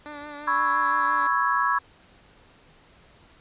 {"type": "tone with vibrato", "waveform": "10% pulse", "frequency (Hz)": 293.7, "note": "D4", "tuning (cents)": 0, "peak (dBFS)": -28, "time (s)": [0.06, 1.27], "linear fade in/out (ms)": 0, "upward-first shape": "triangle", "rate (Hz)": 5.8, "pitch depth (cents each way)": 37}
{"type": "chord", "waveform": "sine", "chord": "C# minor seventh", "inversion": "third", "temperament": "equal", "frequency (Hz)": [987.8, 1108.7, 1318.5, 1661.2], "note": ["B5", "C#6", "E6", "G#6"], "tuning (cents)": [0, 0, 0, 0], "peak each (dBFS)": [-26, -24, -27, -26], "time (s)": [0.47, 1.79], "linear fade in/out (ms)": 10}
{"effects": ["pink hiss -55 dBFS RMS until 3.4 s", "resampled to 8000 Hz"]}